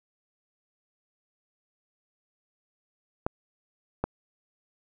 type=clicks; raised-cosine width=1 ms; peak=-12 dBFS; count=2; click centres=3.265 / 4.04 s; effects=none